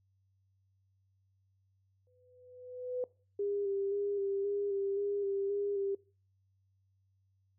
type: tone with exponential growth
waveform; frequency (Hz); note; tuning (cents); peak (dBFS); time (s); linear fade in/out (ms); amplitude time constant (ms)
sine; 500; B4; +21; -30; 2.07-3.04; 1; 210
type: tone with vibrato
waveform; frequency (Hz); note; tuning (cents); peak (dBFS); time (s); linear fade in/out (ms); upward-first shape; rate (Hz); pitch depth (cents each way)
sine; 399.9; G4; +35; -31; 3.39-5.95; 5; square; 1.9; 21
effects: noise-tail reverb RT60 0.4 s tail -23 dB re dry + added 96 Hz sine -70 dBFS peak until 7.58 s